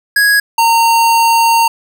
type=tone pair in turn; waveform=square; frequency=1661.2 / 919 Hz; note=G#6 / A#5; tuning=0 / -25 cents; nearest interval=minor seventh; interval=1025 cents; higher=first; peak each=-8 dBFS; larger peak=neither; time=0.16-0.4 / 0.58-1.68 s; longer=second; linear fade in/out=5 ms; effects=none